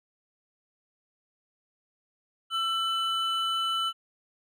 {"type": "tone pair together", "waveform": "triangle", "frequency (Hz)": [1337, 3001], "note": ["E6", "F#7"], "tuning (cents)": [24, 24], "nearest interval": "octave + major second", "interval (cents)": 1400, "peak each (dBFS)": -27, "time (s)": [2.5, 3.93], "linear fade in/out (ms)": 50, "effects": []}